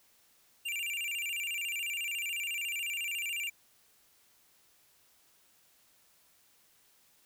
square tone with vibrato, 2558 Hz, D#7, 47 cents sharp, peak -34 dBFS, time 0.65-3.5 s, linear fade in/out 10 ms, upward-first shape square, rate 14 Hz, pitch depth 150 cents each way, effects white hiss -66 dBFS RMS until 7.25 s

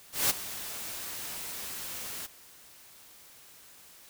white noise with ADSR envelope, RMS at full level -24 dBFS, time 0.12-2.27 s, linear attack 180 ms, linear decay 18 ms, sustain -15 dB, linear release 17 ms, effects white hiss -54 dBFS RMS until 4.09 s

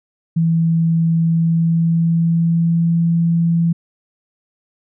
sine tone with pitch glide, 164.81 to 167.79 Hz, E3 to E3, 0 to +31 cents, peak -12 dBFS, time 0.36-3.73 s, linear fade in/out 10 ms, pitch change +31 cents, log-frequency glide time 1.2-2.98 s, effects none

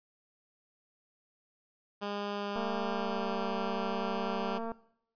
10% pulse tone with pitch glide, 203.7 to 196.08 Hz, G#3 to G3, -33 to +1 cents, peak -26 dBFS, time 2.01-4.59 s, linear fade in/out 20 ms, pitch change -66 cents, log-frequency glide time 2.35-3.46 s
click train, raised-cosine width 1 ms, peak -25 dBFS, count 493, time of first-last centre 2.56-4.718 s, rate 228 Hz
effects noise-tail reverb RT60 0.7 s tail -20 dB re dry + resampled to 11025 Hz

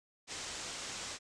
white low-pass noise, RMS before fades -43 dBFS, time 0.27-1.19 s, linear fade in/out 50 ms, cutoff 8100 Hz, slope 48 dB/octave, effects none

